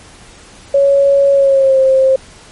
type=tone with pitch glide; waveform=sine; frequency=557 to 529.7 Hz; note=C#5 to C5; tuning=+8 to +21 cents; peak=-6 dBFS; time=0.74-2.16 s; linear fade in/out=5 ms; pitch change=-87 cents; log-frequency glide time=1.32-1.79 s; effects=pink hiss -39 dBFS RMS until 2.51 s + MP3 48 kbps